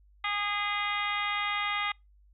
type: harmonic tone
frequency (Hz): 410.5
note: G#4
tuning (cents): -20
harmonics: 2 / 3 / 4 / 5 / 6 / 7 / 8 / 9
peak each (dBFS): -37 / -33 / -42 / -32 / -38 / -42 / -39 / -41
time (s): 0.24-1.92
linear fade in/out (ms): 5
effects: noise-tail reverb RT60 0.2 s tail -26 dB re dry + added 50 Hz sine -57 dBFS peak until 2.33 s